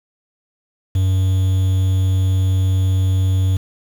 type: tone with quantisation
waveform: triangle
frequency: 94.2 Hz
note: F#2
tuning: 32 cents sharp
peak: -11 dBFS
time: 0.95-3.57 s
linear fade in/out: 5 ms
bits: 6
effects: none